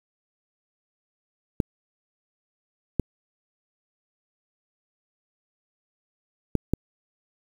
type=clicks; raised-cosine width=3 ms; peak=-8 dBFS; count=4; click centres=1.602 / 2.997 / 6.553 / 6.736 s; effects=7-bit